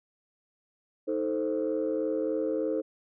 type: chord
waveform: sine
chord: A diminished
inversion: second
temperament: equal with one note detuned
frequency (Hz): 315.1 / 440 / 523.3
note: Eb4 / A4 / C5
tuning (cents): +22 / 0 / 0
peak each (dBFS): -30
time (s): 1.07-2.82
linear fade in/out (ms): 20
effects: tanh soft clip ceiling -20 dBFS